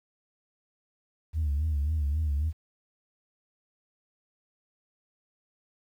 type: tone with vibrato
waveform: sine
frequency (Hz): 75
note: D2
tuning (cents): +37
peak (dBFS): -23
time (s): 1.33-2.53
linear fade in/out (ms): 50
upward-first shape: sine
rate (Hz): 3.7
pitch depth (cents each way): 110
effects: tanh soft clip ceiling -22 dBFS + 10-bit